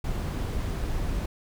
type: noise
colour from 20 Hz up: brown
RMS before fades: -29 dBFS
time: 0.04-1.26 s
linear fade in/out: 5 ms
effects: none